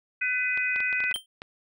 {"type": "harmonic tone", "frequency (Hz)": 501, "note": "B4", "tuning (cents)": 25, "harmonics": [3, 4, 5], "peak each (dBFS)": [-30, -29, -27], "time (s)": [0.21, 1.13], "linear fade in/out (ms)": 10}
{"type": "clicks", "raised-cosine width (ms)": 0.3, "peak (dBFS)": -22, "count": 9, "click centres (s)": [0.575, 0.761, 0.804, 0.928, 1.004, 1.04, 1.113, 1.16, 1.419]}
{"type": "tone with exponential decay", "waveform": "square", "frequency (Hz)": 3136, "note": "G7", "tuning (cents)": 0, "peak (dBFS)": -24, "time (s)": [1.14, 1.26], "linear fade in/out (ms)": 2, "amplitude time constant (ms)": 24}
{"effects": []}